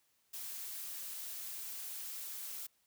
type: noise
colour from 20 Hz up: blue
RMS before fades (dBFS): -44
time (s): 0.33-2.67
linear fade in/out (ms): 10
effects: white hiss -75 dBFS RMS until 2.86 s